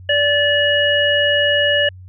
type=harmonic tone; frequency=580 Hz; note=D5; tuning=22 cents flat; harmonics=1 / 3 / 5; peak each=-17 / -17 / -17 dBFS; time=0.09-1.89 s; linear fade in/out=5 ms; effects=added 92 Hz sine -35 dBFS peak until 2.08 s